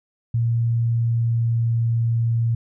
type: tone with pitch glide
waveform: sine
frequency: 116.54 to 115.8 Hz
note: A#2 to A#2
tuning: 0 to -11 cents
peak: -17 dBFS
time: 0.34-2.55 s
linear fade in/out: 5 ms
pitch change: -11 cents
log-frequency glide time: 0.85-1.75 s
effects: none